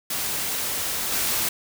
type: noise with level steps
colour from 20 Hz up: white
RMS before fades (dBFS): -27 / -24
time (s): 0.1-1.49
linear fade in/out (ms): 5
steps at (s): 1.12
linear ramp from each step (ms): 5
effects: none